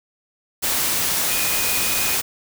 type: tone in noise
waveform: sine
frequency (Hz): 2480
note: D#7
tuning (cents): -6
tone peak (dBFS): -28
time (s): 1.29-2.16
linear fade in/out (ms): 20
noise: white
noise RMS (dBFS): -21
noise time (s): 0.62-2.22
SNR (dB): -10
effects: none